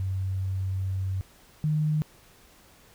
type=tone pair in turn; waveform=sine; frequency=95 / 153 Hz; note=F#2 / D#3; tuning=+46 / -29 cents; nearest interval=minor sixth; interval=825 cents; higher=second; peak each=-26 / -22 dBFS; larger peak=second; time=0-1.21 / 1.64-2.02 s; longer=first; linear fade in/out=0 ms; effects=pink hiss -56 dBFS RMS until 2.94 s